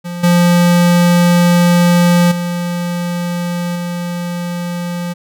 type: tone with level steps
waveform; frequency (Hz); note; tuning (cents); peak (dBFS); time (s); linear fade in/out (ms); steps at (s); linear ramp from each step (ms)
square; 174.61; F3; 0; -22 / -8 / -17 / -19; 0.04-5.14; 20; 0.23 / 2.31 / 3.75; 10
effects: none